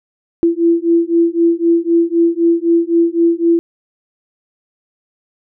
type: beating tone pair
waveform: sine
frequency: 334.9 / 338.8 Hz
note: E4 / E4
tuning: +27 / +48 cents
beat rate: 3.9 Hz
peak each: -13 dBFS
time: 0.43-3.59 s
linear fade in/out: 0 ms
effects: none